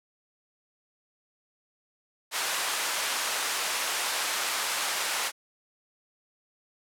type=high-pass noise; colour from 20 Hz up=pink; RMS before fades=-29 dBFS; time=2.31-5.32 s; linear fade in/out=50 ms; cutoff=920 Hz; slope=12 dB/octave; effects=low-pass 12000 Hz 12 dB/octave